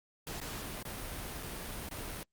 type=noise with dropouts; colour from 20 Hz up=pink; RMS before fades=-41 dBFS; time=0.27-2.23 s; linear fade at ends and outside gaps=0 ms; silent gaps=0.401-0.415 / 0.827-0.852 / 1.427-1.431 / 1.888-1.912 s; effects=Opus 48 kbps